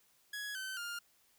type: tone with pitch steps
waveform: sawtooth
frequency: 1673 / 1534.1 / 1406.8 Hz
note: G#6 / G6 / F6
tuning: +12 / -38 / +12 cents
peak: -36 dBFS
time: 0.33-0.99 s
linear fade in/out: 5 ms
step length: 220 ms
effects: white hiss -70 dBFS RMS until 1.38 s